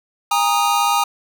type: chord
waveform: square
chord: Ab suspended second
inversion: none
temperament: equal with one note detuned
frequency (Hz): 814.5 / 932.3 / 1244.5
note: Ab5 / Bb5 / Eb6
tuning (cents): -34 / 0 / 0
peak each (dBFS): -20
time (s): 0.31-1.04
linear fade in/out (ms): 5
effects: none